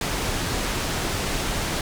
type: low-pass noise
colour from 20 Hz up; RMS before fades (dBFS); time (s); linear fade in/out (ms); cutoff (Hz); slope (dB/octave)
pink; -26; 0.01-1.81; 2; 9200; 12
effects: none